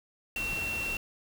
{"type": "tone in noise", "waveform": "sine", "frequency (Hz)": 2721, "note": "F7", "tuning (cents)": -46, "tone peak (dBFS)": -31, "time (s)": [0.36, 0.97], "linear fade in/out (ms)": 2, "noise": "pink", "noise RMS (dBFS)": -39, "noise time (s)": [0.36, 0.97], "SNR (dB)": 5, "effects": []}